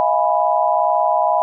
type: chord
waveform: sine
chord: F half-diminished seventh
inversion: third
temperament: equal with one note detuned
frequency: 636.4 / 698.5 / 830.6 / 987.8 Hz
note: Eb5 / F5 / Ab5 / Cb6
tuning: +39 / 0 / 0 / 0 cents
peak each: -19 dBFS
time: 0-1.42 s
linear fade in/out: 0 ms
effects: none